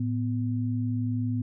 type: tone pair together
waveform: sine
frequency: 110.96 / 249.1 Hz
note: A2 / B3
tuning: +15 / +15 cents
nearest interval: octave + major second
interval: 1400 cents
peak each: -27 / -29 dBFS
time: 0-1.42 s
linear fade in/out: 5 ms
effects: none